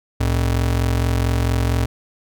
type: ring-modulated tone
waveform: square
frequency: 87.31 Hz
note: F2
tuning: in tune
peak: -14 dBFS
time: 0.2-1.86 s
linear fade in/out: 10 ms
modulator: 22.2 Hz
effects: none